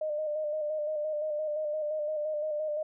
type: tone with vibrato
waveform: sine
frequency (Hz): 608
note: D#5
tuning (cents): -40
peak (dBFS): -29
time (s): 0.01-2.83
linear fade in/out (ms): 5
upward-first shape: square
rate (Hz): 5.8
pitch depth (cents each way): 33
effects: none